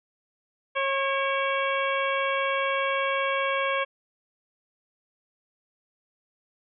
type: harmonic tone with a mistuned harmonic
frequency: 545 Hz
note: C#5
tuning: 29 cents flat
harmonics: 1 / 2 / 3 / 4 / 5 / 6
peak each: -28 / -28 / -32 / -31 / -35 / -37 dBFS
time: 0.75-3.85 s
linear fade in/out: 20 ms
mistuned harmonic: 4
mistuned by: +64 cents
effects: none